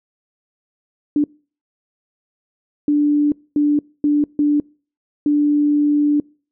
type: tone bursts at uneven times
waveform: sine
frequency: 293.7 Hz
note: D4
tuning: in tune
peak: -12 dBFS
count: 6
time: 1.16-1.24 / 2.88-3.32 / 3.56-3.79 / 4.04-4.24 / 4.39-4.6 / 5.26-6.2 s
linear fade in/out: 2 ms
effects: noise-tail reverb RT60 0.4 s tail -26 dB re dry